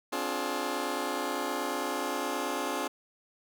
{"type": "chord", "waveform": "15% pulse", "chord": "D half-diminished seventh", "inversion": "third", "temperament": "just", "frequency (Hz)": [264.3, 293.7, 352.4, 422.9], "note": ["C4", "D4", "F4", "Ab4"], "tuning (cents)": [18, 0, 16, 31], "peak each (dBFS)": -30, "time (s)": [0.12, 2.88], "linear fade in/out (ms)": 10, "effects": []}